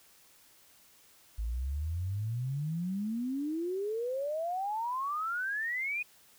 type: exponential sweep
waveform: sine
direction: up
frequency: 52.9 to 2500 Hz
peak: -31 dBFS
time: 1.38-6.03 s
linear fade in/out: 10 ms
effects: white hiss -61 dBFS RMS until 6.38 s